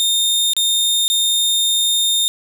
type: tone with dropouts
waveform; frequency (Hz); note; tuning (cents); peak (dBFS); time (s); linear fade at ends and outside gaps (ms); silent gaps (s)
sawtooth; 3651; A#7; -37; -11; 0-2.28; 0; 0.534-0.566 / 1.08-1.1
effects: none